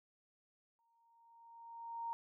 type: tone with exponential growth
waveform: sine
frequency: 927 Hz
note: A#5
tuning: 10 cents flat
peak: -37 dBFS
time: 0.79-2.13 s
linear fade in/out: 0 ms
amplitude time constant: 290 ms
effects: none